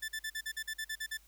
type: tone bursts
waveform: sawtooth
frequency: 1760 Hz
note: A6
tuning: in tune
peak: -32 dBFS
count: 11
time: 0.02-1.174 s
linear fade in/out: 10 ms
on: 64 ms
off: 45 ms
effects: added 50 Hz sine -62 dBFS peak until 1.27 s + white hiss -65 dBFS RMS until 1.27 s